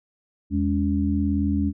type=tone cluster; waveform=sine; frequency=81.2 / 205.2 / 283.5 Hz; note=E2 / G#3 / C#4; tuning=-26 / -21 / +39 cents; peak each=-24 dBFS; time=0.5-1.73 s; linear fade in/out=50 ms; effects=none